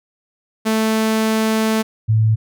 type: tone pair in turn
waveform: sawtooth / sine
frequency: 220 / 110.06 Hz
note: A3 / A2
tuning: 0 / +1 cents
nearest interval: octave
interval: 1199 cents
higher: first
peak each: -11 dBFS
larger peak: neither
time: 0.65-1.83 / 2.08-2.36 s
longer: first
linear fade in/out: 20 ms
effects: none